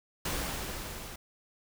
pink noise with level ramp, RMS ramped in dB -32 to -44 dBFS, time 0.25-1.16 s, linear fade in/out 5 ms, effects none

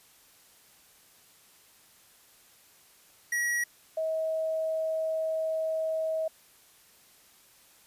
square / sine tone pair in turn, 1914 / 638.7 Hz, A#6 / D#5, +45 / +45 cents, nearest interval octave + perfect fifth, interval 1900 cents, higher first, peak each -27 dBFS, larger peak neither, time 3.32-3.64 / 3.97-6.28 s, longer second, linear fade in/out 5 ms, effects white hiss -59 dBFS RMS until 7.86 s + resampled to 32000 Hz

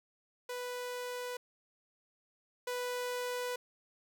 sawtooth tone pair in turn, 493.9 / 493.9 Hz, B4 / B4, 0 / 0 cents, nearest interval unison, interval 0 cents, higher neither, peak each -34 / -31 dBFS, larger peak second, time 0.49-1.37 / 2.67-3.56 s, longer second, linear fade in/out 5 ms, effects none

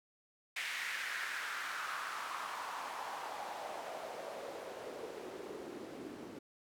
white noise with band-pass filter sweep, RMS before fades -43 dBFS, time 0.56-6.39 s, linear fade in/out 5 ms, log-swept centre 2100 to 280 Hz, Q 2.9, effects none

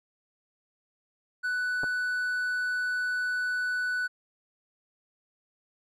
triangle tone, 1488 Hz, F#6, 9 cents sharp, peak -25 dBFS, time 1.43-4.08 s, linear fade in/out 20 ms
clicks, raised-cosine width 1 ms, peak -22 dBFS, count 2, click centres 1.834 / 1.841 s
effects resampled to 32000 Hz

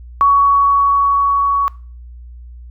sine tone with level ramp, 1122 Hz, C#6, 21 cents sharp, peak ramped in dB -7 to -12 dBFS, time 0.21-1.68 s, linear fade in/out 0 ms, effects noise-tail reverb RT60 0.4 s tail -21 dB re dry + added 60 Hz sine -32 dBFS peak until 2.7 s

